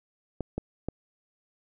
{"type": "clicks", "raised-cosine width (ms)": 2, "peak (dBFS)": -17, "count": 3, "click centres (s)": [0.407, 0.58, 0.886], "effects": []}